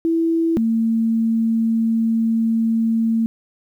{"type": "tone pair in turn", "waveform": "sine", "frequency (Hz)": [329.6, 226.2], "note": ["E4", "A3"], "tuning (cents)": [0, 48], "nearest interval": "perfect fifth", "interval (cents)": 652, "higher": "first", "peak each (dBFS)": -15, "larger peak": "neither", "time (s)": [[0.05, 0.57], [0.57, 3.26]], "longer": "second", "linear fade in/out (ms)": 0, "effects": ["9-bit"]}